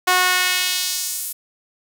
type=tone with high-pass filter sweep; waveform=sawtooth; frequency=365.1 Hz; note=F#4; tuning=23 cents flat; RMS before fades=-20 dBFS; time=0.07-1.33 s; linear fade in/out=10 ms; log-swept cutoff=900 to 11000 Hz; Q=1.1; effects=none